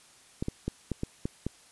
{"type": "clicks", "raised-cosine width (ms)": 3, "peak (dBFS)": -17, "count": 7, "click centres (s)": [0.425, 0.484, 0.68, 0.917, 1.034, 1.255, 1.466], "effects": ["white hiss -57 dBFS RMS until 1.71 s", "resampled to 24000 Hz"]}